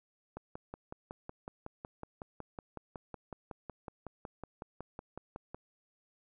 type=click train; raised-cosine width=1 ms; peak=-28 dBFS; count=29; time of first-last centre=0.37-5.546 s; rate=5.41 Hz; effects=none